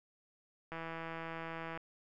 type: click train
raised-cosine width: 0.5 ms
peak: -28 dBFS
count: 174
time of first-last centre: 0.72-1.775 s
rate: 164 Hz
effects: none